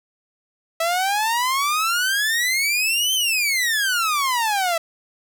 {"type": "exponential two-way sweep", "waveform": "sawtooth", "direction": "up then down", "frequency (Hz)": [651, 3136, 651], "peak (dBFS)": -15, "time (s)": [0.8, 4.78], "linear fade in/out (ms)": 5, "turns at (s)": 3.14, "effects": []}